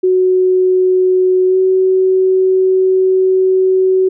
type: tone with pitch glide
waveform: sine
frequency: 370 to 375.6 Hz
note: F#4 to F#4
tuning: 0 to +26 cents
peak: -8 dBFS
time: 0.03-4.09 s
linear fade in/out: 10 ms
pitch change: +26 cents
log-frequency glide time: 1.47-1.57 s
effects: none